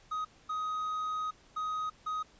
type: tone bursts at uneven times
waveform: triangle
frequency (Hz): 1256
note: D#6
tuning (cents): +16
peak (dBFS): -30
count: 4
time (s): 0.11-0.25 / 0.49-1.31 / 1.56-1.9 / 2.06-2.23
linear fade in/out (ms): 10
effects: pink hiss -61 dBFS RMS until 2.39 s + resampled to 16000 Hz